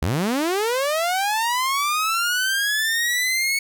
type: linear sweep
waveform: sawtooth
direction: up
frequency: 65.41 to 2217 Hz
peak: -16 dBFS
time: 0.02-3.59 s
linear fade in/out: 5 ms
effects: none